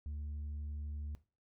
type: tone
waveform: sine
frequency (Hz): 74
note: D2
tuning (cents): +14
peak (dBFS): -36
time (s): 0.06-1.15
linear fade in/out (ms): 0
effects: noise-tail reverb RT60 0.3 s tail -18 dB re dry + tanh soft clip ceiling -38 dBFS